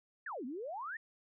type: exponential two-way sweep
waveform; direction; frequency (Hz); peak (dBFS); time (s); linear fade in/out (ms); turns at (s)
sine; down then up; 1900 to 232 to 1900; -39; 0.26-0.97; 5; 0.45
effects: none